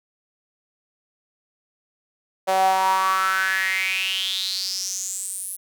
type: tone with high-pass filter sweep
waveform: sawtooth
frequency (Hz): 189.5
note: F#3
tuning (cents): +42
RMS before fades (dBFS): -23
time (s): 2.47-5.57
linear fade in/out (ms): 20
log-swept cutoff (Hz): 640 to 11000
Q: 7.5
effects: none